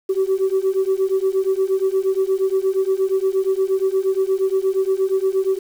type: beating tone pair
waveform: sine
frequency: 378.7 / 387.2 Hz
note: F#4 / G4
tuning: +40 / -21 cents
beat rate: 8.5 Hz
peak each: -18 dBFS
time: 0.09-5.59 s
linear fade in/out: 10 ms
effects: tanh soft clip ceiling -11 dBFS + 7-bit